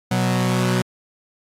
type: tone pair together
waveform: sawtooth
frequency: 123.47 / 185 Hz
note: B2 / F#3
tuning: 0 / 0 cents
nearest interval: perfect fifth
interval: 700 cents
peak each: -16 dBFS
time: 0.11-0.82 s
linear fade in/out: 5 ms
effects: low-pass 12000 Hz 12 dB/octave + AAC 48 kbps